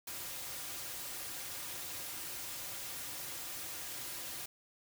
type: noise with comb filter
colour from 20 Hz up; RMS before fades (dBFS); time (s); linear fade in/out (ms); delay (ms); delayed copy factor
white; -43; 0.07-4.46; 5; 4.6; -0.55
effects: none